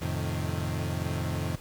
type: chord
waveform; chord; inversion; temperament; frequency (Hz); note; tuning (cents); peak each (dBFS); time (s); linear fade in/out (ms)
35% pulse; F dominant seventh; none; equal; 87.31 / 110 / 130.81 / 155.56; F2 / A2 / C3 / Eb3; 0 / 0 / 0 / 0; -31 / -35 / -33 / -33; 0.01-1.56; 10
effects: pink hiss -50 dBFS RMS until 1.6 s